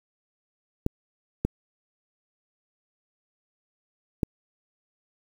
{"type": "clicks", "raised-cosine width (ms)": 3, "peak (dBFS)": -10, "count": 3, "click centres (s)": [0.864, 1.45, 4.232], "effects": ["7-bit"]}